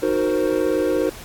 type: chord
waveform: triangle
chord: C half-diminished seventh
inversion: first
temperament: equal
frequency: 311.1 / 370 / 466.2 / 523.3 Hz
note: Eb4 / Gb4 / Bb4 / C5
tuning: 0 / 0 / 0 / 0 cents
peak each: -21 dBFS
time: 0.02-1.1 s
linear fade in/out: 10 ms
effects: pink hiss -39 dBFS RMS until 1.24 s + AAC 64 kbps